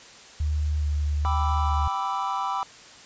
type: tone with vibrato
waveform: sine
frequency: 74.7 Hz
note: D2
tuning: 30 cents sharp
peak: -22 dBFS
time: 0.4-1.88 s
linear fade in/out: 5 ms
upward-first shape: square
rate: 1.2 Hz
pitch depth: 15 cents each way
type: chord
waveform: triangle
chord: E minor seventh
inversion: first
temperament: equal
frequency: 784 / 987.8 / 1174.7 / 1318.5 Hz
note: G5 / B5 / D6 / E6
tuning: 0 / 0 / 0 / 0 cents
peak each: -29 / -27 / -29 / -32 dBFS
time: 1.25-2.63 s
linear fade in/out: 0 ms
effects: white hiss -47 dBFS RMS until 3.05 s + resampled to 16000 Hz